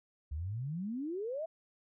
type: exponential sweep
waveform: sine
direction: up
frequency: 69 to 671 Hz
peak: -35 dBFS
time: 0.31-1.46 s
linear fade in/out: 10 ms
effects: none